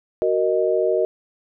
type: chord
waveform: sine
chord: D# minor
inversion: first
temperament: just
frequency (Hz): 373.4 / 466.7 / 622.3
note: F#4 / A#4 / D#5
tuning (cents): +16 / +2 / 0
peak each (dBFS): -21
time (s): 0.22-1.05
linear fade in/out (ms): 0
effects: none